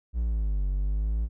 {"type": "exponential two-way sweep", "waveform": "triangle", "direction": "down then up", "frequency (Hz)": [60.2, 46.94, 56.7], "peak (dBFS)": -22, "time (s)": [0.13, 1.29], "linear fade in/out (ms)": 50, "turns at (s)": 0.69, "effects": []}